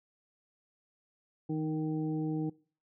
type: harmonic tone with a mistuned harmonic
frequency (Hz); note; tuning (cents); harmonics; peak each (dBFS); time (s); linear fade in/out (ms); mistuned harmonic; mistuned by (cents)
155.56; D#3; 0; 1 / 2 / 3 / 5; -34 / -33 / -42 / -48; 1.49-2.5; 10; 1; +25
effects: noise-tail reverb RT60 0.4 s tail -22 dB re dry